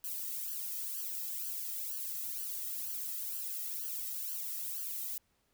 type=noise with flanger; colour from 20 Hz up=violet; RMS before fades=-39 dBFS; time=0.04-5.18 s; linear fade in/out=2 ms; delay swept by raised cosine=0.66 to 1.59 ms; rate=2.1 Hz; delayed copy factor=+1; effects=pink hiss -75 dBFS RMS until 5.53 s